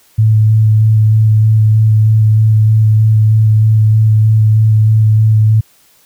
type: tone with vibrato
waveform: sine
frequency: 108.9 Hz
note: A2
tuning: 17 cents flat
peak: -5 dBFS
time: 0.18-5.61 s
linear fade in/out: 10 ms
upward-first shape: square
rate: 3.2 Hz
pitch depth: 10 cents each way
effects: white hiss -49 dBFS RMS until 6.05 s